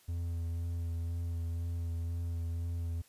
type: tone with vibrato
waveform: triangle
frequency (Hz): 84.5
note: E2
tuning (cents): +43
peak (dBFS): -31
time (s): 0.08-3.02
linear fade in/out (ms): 10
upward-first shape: sine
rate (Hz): 2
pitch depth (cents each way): 17
effects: white hiss -64 dBFS RMS until 3.08 s + resampled to 32000 Hz